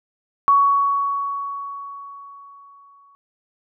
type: tone with exponential decay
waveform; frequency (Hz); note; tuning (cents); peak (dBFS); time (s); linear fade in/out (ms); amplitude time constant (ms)
sine; 1120; C#6; +18; -10; 0.48-3.15; 0; 580
effects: none